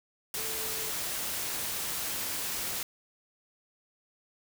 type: tone in noise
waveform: sine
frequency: 440 Hz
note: A4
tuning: in tune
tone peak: -44 dBFS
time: 0.37-0.9 s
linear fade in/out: 2 ms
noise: white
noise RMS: -34 dBFS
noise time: 0.34-2.83 s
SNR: -13 dB
effects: none